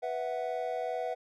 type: chord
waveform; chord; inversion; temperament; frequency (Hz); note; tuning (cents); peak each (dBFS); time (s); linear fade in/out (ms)
triangle; B suspended fourth; none; just; 493.9 / 658.5 / 740.8; B4 / E5 / F#5; 0 / -2 / +2; -34; 0.02-1.15; 20
effects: none